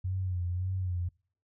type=tone with vibrato; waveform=sine; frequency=91.1 Hz; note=F#2; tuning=26 cents flat; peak=-29 dBFS; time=0.04-1.09 s; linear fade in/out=10 ms; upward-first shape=sine; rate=1.8 Hz; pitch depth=61 cents each way; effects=noise-tail reverb RT60 0.5 s tail -26 dB re dry